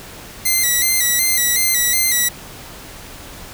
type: tone with vibrato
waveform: 5% pulse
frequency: 2013 Hz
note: B6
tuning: 33 cents sharp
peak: -4 dBFS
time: 0.45-2.29 s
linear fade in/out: 10 ms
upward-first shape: square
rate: 2.7 Hz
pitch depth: 58 cents each way
effects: pink hiss -36 dBFS RMS until 3.53 s